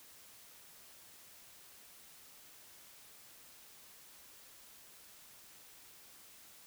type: silence
effects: white hiss -58 dBFS RMS until 6.66 s